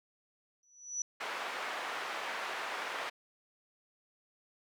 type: tone with exponential growth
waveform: sine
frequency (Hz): 5920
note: F#8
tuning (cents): 0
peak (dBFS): -30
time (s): 0.63-1.02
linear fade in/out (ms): 2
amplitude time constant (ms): 84
type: band-pass noise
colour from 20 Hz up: white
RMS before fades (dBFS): -39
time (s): 1.2-3.1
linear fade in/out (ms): 10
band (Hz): 580 to 1800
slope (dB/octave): 12
effects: none